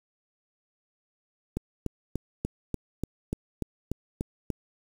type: click train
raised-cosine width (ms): 3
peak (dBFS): -16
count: 11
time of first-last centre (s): 1.57-4.503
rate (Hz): 3.41
effects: 7-bit